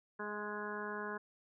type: harmonic tone with a mistuned harmonic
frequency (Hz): 208.6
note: G#3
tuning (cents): +8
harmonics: 1 / 2 / 3 / 4 / 5 / 6 / 7 / 8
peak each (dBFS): -47 / -44 / -51 / -51 / -45 / -53 / -46 / -47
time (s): 0.19-1.18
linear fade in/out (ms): 10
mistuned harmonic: 3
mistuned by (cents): +17
effects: none